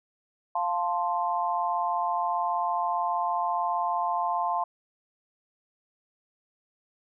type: chord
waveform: sine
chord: F major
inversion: none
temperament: equal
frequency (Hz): 698.5 / 880 / 1046.5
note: F5 / A5 / C6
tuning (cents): 0 / 0 / 0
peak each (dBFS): -29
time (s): 0.55-4.64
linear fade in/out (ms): 5
effects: none